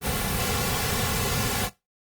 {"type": "noise with comb filter", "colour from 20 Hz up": "pink", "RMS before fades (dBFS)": -26, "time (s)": [0.01, 1.7], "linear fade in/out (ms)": 50, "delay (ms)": 3.2, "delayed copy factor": -0.8, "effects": ["noise-tail reverb RT60 0.2 s tail -17 dB re dry", "Opus 32 kbps"]}